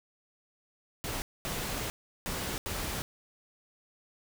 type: noise bursts at uneven times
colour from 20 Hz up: pink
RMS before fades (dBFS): -35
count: 4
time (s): 1.04-1.22 / 1.45-1.9 / 2.26-2.58 / 2.66-3.02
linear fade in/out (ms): 0
effects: none